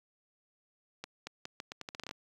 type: accelerating click train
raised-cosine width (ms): 0.2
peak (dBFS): -23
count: 13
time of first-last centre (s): 1.04-2.111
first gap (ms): 230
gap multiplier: 0.8
effects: high-pass 100 Hz 12 dB/octave + 10-bit